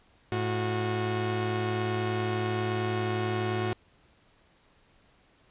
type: tone pair together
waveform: sawtooth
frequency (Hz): 108.61 / 364.6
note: A2 / F#4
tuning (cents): -22 / -25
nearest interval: octave + major sixth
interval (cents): 2097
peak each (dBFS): -26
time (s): 0.32-3.73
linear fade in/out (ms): 0
effects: pink hiss -63 dBFS RMS until 5.5 s + resampled to 8000 Hz